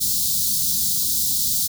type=band-stop noise; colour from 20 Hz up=white; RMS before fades=-21 dBFS; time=0-1.68 s; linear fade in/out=20 ms; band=240 to 3800 Hz; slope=48 dB/octave; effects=none